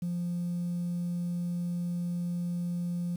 sine tone, 174.61 Hz, F3, in tune, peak -28 dBFS, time 0.02-3.16 s, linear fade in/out 5 ms, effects tanh soft clip ceiling -26 dBFS + 9-bit

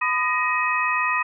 sine tone cluster, 1006 / 1233 / 1882 / 2532 Hz, B5 / D#6 / A#6 / D#7, +32 / -16 / +16 / +30 cents, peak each -25 dBFS, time 0.01-1.23 s, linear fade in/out 10 ms, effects none

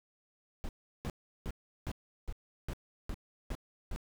brown noise bursts, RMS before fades -37 dBFS, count 9, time 0.64-3.961 s, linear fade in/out 0 ms, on 49 ms, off 360 ms, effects none

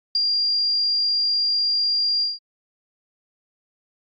sine tone with ADSR envelope, 4784 Hz, D8, 31 cents sharp, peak -16 dBFS, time 0.15-2.39 s, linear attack 3 ms, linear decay 25 ms, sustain -2 dB, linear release 170 ms, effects Opus 48 kbps

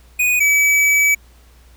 square tone pair in turn, 2479 / 2289 Hz, D#7 / D7, -7 / -45 cents, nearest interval minor second, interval 138 cents, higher first, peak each -14 / -12 dBFS, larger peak second, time 0.19-0.4 / 0.4-1.15 s, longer second, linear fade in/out 10 ms, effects added 60 Hz sine -45 dBFS peak until 1.76 s + pink hiss -53 dBFS RMS until 1.76 s

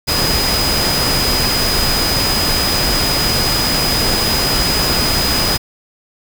sine tone in noise, 4978 Hz, D#8, in tune, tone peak -17 dBFS, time 0.07-5.58 s, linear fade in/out 20 ms, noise pink, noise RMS -17 dBFS, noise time 0.07-5.58 s, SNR -3 dB, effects none

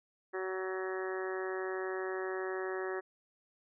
harmonic tone, 187.8 Hz, F#3, 26 cents sharp, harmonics 2 / 3 / 4 / 5 / 6 / 7 / 8 / 9 / 10, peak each -36 / -45 / -46 / -50 / -48 / -48 / -52 / -45 / -47 dBFS, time 0.33-3.01 s, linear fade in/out 20 ms, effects none

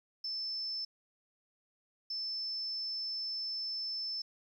sine tone bursts at uneven times, 5280 Hz, E8, 2 cents sharp, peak -35 dBFS, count 2, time 0.24-0.85 / 2.1-4.22 s, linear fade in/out 5 ms, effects 11-bit

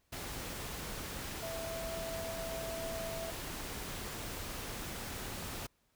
sine tone in noise, 660 Hz, E5, 2 cents sharp, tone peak -40 dBFS, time 1.42-3.31 s, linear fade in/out 10 ms, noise pink, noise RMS -42 dBFS, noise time 0.12-5.67 s, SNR -1 dB, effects pink hiss -75 dBFS RMS until 5.95 s

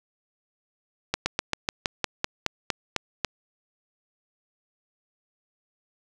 slowing click train, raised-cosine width 0.2 ms, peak -6 dBFS, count 12, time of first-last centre 1.14-3.247 s, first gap 120 ms, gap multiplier 1.09, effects none

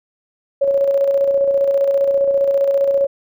sine tone with tremolo, 554.4 Hz, C#5, in tune, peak -11 dBFS, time 0.61-3.07 s, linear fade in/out 10 ms, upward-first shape square, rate 15 Hz, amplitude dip 35%, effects none

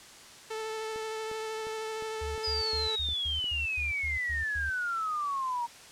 sawtooth tone with vibrato, 439.4 Hz, A4, 2 cents flat, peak -30 dBFS, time 0.5-2.96 s, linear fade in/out 10 ms, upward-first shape triangle, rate 13 Hz, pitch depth 17 cents each way
click train, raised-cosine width 2 ms, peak -34 dBFS, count 8, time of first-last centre 0.96-3.442 s, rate 2.82 Hz
sine tone bursts, 73.42 Hz, D2, in tune, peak -35 dBFS, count 10, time 2.21-4.7 s, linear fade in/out 10 ms, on 150 ms, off 110 ms
sine exponential sweep, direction down, 5030 to 932.3 Hz, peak -29 dBFS, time 2.43-5.67 s, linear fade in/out 20 ms
effects white hiss -50 dBFS RMS until 5.91 s + low-pass 8000 Hz 12 dB/octave

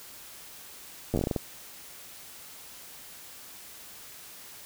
slowing click train, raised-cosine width 2 ms, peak -14 dBFS, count 10, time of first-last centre 1.14-1.362 s, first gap 9 ms, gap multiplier 1.24, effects white hiss -47 dBFS RMS until 4.65 s

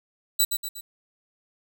10% pulse tone with echo, 3951 Hz, B7, in tune, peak -10 dBFS, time 0.39-0.45 s, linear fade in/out 10 ms, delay 120 ms, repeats 3, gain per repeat -6 dB, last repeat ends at 0.81 s, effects none

